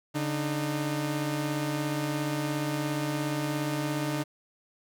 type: tone pair together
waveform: sawtooth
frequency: 143.9 / 304.9 Hz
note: D3 / D#4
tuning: -35 / -35 cents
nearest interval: octave + minor second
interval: 1300 cents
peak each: -27 dBFS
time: 0.14-4.24 s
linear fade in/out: 20 ms
effects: none